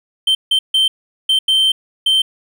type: tone bursts at uneven times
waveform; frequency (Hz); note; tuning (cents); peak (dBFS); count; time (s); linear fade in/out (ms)
triangle; 3117; G7; -11; -9; 6; 0.27-0.35 / 0.51-0.59 / 0.74-0.88 / 1.29-1.39 / 1.48-1.72 / 2.06-2.22; 5
effects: none